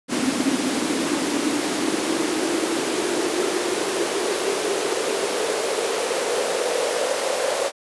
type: noise with high-pass filter sweep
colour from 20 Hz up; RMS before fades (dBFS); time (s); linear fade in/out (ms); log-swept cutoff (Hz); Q
pink; -23; 0.08-7.72; 50; 260 to 540; 5.4
effects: resampled to 24000 Hz